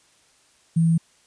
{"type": "tone with sample-and-hold", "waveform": "sine", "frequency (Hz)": 164.81, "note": "E3", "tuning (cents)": 0, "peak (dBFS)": -15, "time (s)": [0.76, 0.98], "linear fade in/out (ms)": 10, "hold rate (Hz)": 8820, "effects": ["white hiss -59 dBFS RMS until 1.26 s", "resampled to 22050 Hz"]}